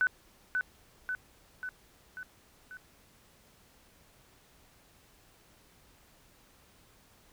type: tone with echo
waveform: sine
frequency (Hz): 1500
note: F#6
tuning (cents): +23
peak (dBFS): -23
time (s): 0.01-0.07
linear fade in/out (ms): 0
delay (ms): 540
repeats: 5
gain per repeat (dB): -4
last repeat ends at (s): 2.77
effects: pink hiss -62 dBFS RMS until 7.32 s